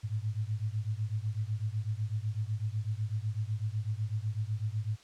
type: beating tone pair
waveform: sine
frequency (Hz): 103.83 / 111.83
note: G#2 / A2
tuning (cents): 0 / +29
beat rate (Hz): 8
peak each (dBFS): -33 / -34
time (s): 0.03-4.97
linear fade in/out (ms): 20
effects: white hiss -58 dBFS RMS until 5.03 s + low-pass 6000 Hz 12 dB/octave